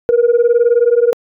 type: beating tone pair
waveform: sine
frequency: 466.2 / 485.2 Hz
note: A#4 / B4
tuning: 0 / -31 cents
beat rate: 19 Hz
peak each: -10 dBFS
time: 0.09-1.13 s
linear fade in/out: 0 ms
effects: tanh soft clip ceiling -4 dBFS